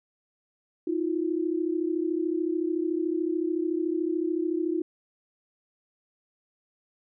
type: tone pair together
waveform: sine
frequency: 319.9 / 353.6 Hz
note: D#4 / F4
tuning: +48 / +22 cents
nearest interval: major second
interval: 174 cents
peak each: -27 / -28 dBFS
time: 0.87-4.82 s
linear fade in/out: 5 ms
effects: none